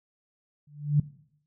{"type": "tone with exponential growth", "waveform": "sine", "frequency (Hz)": 146.83, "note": "D3", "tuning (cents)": 0, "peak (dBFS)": -15, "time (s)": [0.67, 1], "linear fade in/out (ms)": 5, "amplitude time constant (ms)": 71, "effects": ["noise-tail reverb RT60 0.7 s tail -19 dB re dry"]}